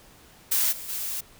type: noise with level steps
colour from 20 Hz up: blue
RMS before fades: -23 / -38 / -31 dBFS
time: 0.51-1.21 s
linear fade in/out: 10 ms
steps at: 0.71 / 0.88 s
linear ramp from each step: 20 ms
effects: pink hiss -53 dBFS RMS until 1.39 s